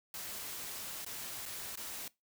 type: noise with dropouts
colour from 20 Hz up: white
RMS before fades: -43 dBFS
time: 0.14-2.08 s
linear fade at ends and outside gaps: 2 ms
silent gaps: 1.048-1.063 / 1.456-1.46 / 1.756-1.773 s
effects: noise-tail reverb RT60 0.2 s tail -21 dB re dry